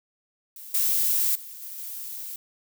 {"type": "noise with level steps", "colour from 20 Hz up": "violet", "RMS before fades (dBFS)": [-42, -23, -41, -38, -36], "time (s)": [0.56, 2.36], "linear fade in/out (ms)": 2, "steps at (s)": [0.74, 1.35, 1.62, 1.78], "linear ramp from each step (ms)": 5, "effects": []}